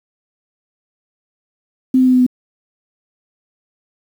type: tone with pitch steps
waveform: sine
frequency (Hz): 259 / 256.9 / 254.8 / 252.8 / 250.8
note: C4 / C4 / C4 / B3 / B3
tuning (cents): -17 / -32 / -46 / +41 / +27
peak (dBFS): -8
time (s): 1.94-2.265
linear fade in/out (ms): 5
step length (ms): 65
effects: 7-bit